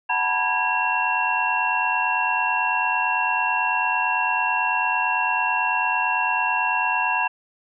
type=tone cluster; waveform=sine; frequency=745 / 885 / 974 / 1644 / 2724 Hz; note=F#5 / A5 / B5 / G#6 / F7; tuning=+12 / +10 / -24 / -18 / -44 cents; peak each=-29 / -27 / -24 / -27 / -24 dBFS; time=0.09-7.28 s; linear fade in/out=10 ms; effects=none